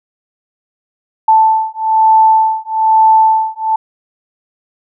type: beating tone pair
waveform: sine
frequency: 880 / 881.1 Hz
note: A5 / A5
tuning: 0 / +2 cents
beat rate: 1.1 Hz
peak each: -10 dBFS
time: 1.28-3.76 s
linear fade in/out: 5 ms
effects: none